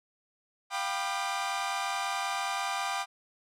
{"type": "chord", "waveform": "sawtooth", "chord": "G dominant seventh", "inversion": "third", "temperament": "equal with one note detuned", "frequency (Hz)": [698.5, 784, 987.8, 1200.7], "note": ["F5", "G5", "B5", "D6"], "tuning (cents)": [0, 0, 0, 38], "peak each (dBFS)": [-35, -30, -34, -31], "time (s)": [0.7, 3.06], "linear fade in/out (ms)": 50, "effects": ["low-pass 9000 Hz 12 dB/octave"]}